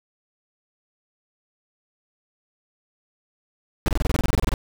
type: noise bursts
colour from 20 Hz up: brown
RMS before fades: -19 dBFS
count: 15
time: 3.86-4.539 s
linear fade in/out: 0 ms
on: 21 ms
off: 26 ms
effects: none